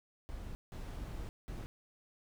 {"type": "noise bursts at uneven times", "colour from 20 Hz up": "brown", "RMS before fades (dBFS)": -43, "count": 3, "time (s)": [[0.29, 0.55], [0.72, 1.29], [1.48, 1.66]], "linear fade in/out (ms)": 0, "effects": []}